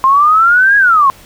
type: exponential two-way sweep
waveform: sine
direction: up then down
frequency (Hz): 1048 to 1669 to 1048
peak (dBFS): -5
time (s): 0.04-1.1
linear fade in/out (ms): 0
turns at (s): 0.77
effects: pink hiss -40 dBFS RMS until 1.25 s